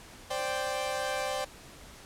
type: chord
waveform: sawtooth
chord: C suspended second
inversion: none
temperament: equal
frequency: 523.3 / 587.3 / 784 Hz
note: C5 / D5 / G5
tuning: 0 / 0 / 0 cents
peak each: -31 dBFS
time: 0.3-1.45 s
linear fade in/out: 10 ms
effects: pink hiss -50 dBFS RMS until 2.05 s + low-pass 11000 Hz 12 dB/octave